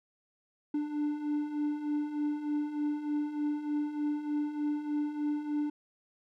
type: beating tone pair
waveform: triangle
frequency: 293.7 / 297 Hz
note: D4 / D4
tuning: 0 / +20 cents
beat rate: 3.3 Hz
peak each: -35 / -29 dBFS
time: 0.74-5.7 s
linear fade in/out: 5 ms
effects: none